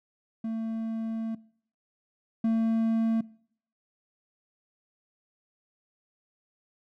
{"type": "tone pair in turn", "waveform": "triangle", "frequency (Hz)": [224.3, 225.3], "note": ["A3", "A3"], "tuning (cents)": [34, 41], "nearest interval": "unison", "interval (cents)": 7, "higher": "second", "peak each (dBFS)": [-27, -20], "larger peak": "second", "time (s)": [[0.44, 1.35], [2.44, 3.21]], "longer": "first", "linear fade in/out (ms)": 5, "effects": ["noise-tail reverb RT60 0.6 s tail -22 dB re dry"]}